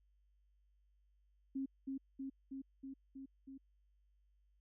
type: tone with echo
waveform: sine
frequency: 269.5 Hz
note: C#4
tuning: 49 cents flat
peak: -37 dBFS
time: 1.55-1.66 s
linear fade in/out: 10 ms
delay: 320 ms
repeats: 6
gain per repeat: -2 dB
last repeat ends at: 3.58 s
effects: added 50 Hz sine -70 dBFS peak until 4.6 s